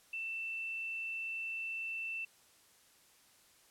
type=tone; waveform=sine; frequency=2671 Hz; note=E7; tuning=22 cents sharp; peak=-37 dBFS; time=0.13-2.25 s; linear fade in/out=5 ms; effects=white hiss -65 dBFS RMS until 3.7 s + low-pass 12000 Hz 12 dB/octave